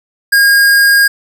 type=tone; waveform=square; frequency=1625 Hz; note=G#6; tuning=38 cents flat; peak=-6 dBFS; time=0.32-1.08 s; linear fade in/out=10 ms; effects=none